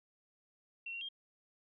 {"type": "tone with pitch steps", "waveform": "sine", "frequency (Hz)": [2721, 2752, 3212], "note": ["F7", "F7", "G7"], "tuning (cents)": [-46, -26, 41], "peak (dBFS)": -40, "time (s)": [0.86, 1.088], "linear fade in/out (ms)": 5, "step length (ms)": 76, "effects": []}